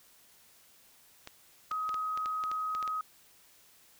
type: clicks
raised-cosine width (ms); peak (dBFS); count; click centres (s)
0.2; -25; 11; 1.274 / 1.715 / 1.892 / 1.943 / 2.175 / 2.259 / 2.438 / 2.515 / 2.75 / 2.827 / 2.877
type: tone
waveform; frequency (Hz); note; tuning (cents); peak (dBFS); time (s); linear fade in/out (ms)
sine; 1263; D#6; +26; -31; 1.71-3.01; 2
effects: white hiss -61 dBFS RMS until 3.99 s